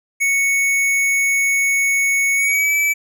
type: tone with pitch glide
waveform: square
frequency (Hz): 2217 to 2304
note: C#7 to D7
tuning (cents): 0 to -34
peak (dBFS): -15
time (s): 0.2-2.94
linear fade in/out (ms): 20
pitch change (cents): +66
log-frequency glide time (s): 2.35-2.74
effects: none